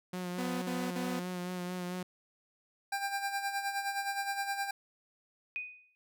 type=tone with vibrato; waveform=sawtooth; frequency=180 Hz; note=F#3; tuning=47 cents flat; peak=-32 dBFS; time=0.13-2.03 s; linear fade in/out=5 ms; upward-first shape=sine; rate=4.5 Hz; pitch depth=25 cents each way
type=tone bursts; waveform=sawtooth; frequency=250 Hz; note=B3; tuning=21 cents sharp; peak=-31 dBFS; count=3; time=0.38-1.196 s; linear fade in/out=5 ms; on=240 ms; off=48 ms
type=tone with tremolo; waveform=25% pulse; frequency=795 Hz; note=G5; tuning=24 cents sharp; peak=-27 dBFS; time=2.92-4.71 s; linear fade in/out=5 ms; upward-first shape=sine; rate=9.6 Hz; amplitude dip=60%
type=tone with exponential decay; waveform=sine; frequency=2489 Hz; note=D#7; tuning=in tune; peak=-32 dBFS; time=5.56-5.95 s; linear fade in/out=0 ms; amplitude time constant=83 ms
effects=none